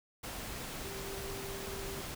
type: tone in noise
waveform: sine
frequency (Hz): 392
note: G4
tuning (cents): 0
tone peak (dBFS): -44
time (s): 0.84-2.02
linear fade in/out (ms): 10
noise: pink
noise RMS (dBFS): -42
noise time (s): 0.23-2.15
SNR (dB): -5
effects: none